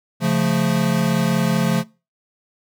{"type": "chord", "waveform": "square", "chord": "Db augmented", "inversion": "none", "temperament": "equal", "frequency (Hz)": [138.59, 174.61, 220], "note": ["Db3", "F3", "A3"], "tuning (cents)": [0, 0, 0], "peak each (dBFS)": [-23, -20, -22], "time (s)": [0.2, 1.84], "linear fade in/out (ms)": 50, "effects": ["noise-tail reverb RT60 0.3 s tail -22 dB re dry"]}